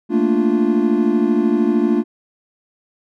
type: chord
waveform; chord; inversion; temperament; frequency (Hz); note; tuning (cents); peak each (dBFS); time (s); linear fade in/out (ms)
triangle; Bb major seventh; third; equal; 220 / 233.1 / 293.7 / 349.2; A3 / Bb3 / D4 / F4; 0 / 0 / 0 / 0; -17; 0.09-2.04; 50
effects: none